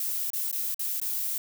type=noise with dropouts; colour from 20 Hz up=violet; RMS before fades=-30 dBFS; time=0-1.38 s; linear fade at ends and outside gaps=2 ms; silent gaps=0.303-0.333 / 0.514-0.527 / 0.745-0.793 / 1.001-1.015 s; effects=none